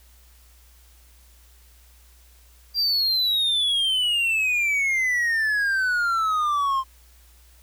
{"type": "exponential sweep", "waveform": "triangle", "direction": "down", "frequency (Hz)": [4783, 1046.5], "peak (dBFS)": -18, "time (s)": [2.74, 6.84], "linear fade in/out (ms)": 50, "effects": ["added 60 Hz sine -51 dBFS peak until 7.62 s", "white hiss -57 dBFS RMS until 7.62 s"]}